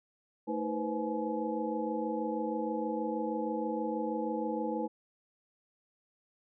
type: tone cluster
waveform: sine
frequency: 222.5 / 317.6 / 490.7 / 517 / 849 Hz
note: A3 / D#4 / B4 / C5 / G#5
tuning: +20 / +36 / -11 / -21 / +38 cents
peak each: -37 / -36 / -37 / -40 / -38 dBFS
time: 0.47-4.88 s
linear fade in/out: 20 ms
effects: none